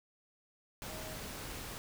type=tone in noise; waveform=sine; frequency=629 Hz; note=D#5; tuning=19 cents sharp; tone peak=-49 dBFS; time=0.89-1.15 s; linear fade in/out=0 ms; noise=pink; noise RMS=-44 dBFS; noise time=0.82-1.78 s; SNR=-8 dB; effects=none